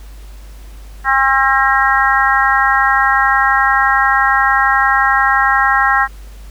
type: harmonic tone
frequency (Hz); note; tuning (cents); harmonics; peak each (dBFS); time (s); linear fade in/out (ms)
268.7; C4; +46; 3 / 4 / 5 / 6 / 7; -16 / -16 / -16 / -16 / -16; 1.04-6.08; 50
effects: added 50 Hz sine -31 dBFS peak until 6.5 s + pink hiss -45 dBFS RMS until 6.5 s